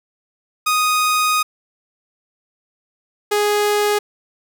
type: tone pair in turn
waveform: sawtooth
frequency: 1244.5 / 415.3 Hz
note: D#6 / G#4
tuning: 0 / 0 cents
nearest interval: octave + perfect fifth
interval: 1900 cents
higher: first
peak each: -11 dBFS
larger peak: neither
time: 0.66-1.43 / 3.31-3.99 s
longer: first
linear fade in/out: 10 ms
effects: none